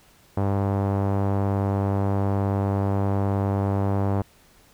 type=tone with low-pass filter; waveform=sawtooth; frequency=98.9 Hz; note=G2; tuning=16 cents sharp; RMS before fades=-23 dBFS; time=0.37-4.22 s; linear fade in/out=5 ms; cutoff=870 Hz; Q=1.4; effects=pink hiss -56 dBFS RMS until 4.73 s